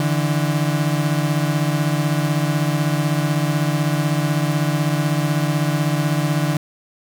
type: beating tone pair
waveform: 35% pulse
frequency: 146.83 / 162.83 Hz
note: D3 / E3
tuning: 0 / -21 cents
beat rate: 16 Hz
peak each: -17 / -20 dBFS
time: 0-6.57 s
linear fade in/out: 2 ms
effects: none